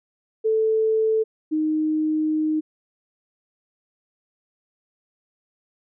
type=tone pair in turn; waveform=sine; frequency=440 / 310.1 Hz; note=A4 / D#4; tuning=0 / -6 cents; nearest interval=tritone; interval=606 cents; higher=first; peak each=-17 / -19 dBFS; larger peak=first; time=0.44-1.24 / 1.51-2.61 s; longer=second; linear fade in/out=20 ms; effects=none